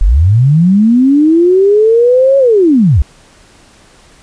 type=linear two-way sweep; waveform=sine; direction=up then down; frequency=36.75 to 554.4 to 54.9 Hz; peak=-4 dBFS; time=0.01-3.02 s; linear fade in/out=0 ms; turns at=2.38 s; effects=pink hiss -43 dBFS RMS until 4.22 s + resampled to 22050 Hz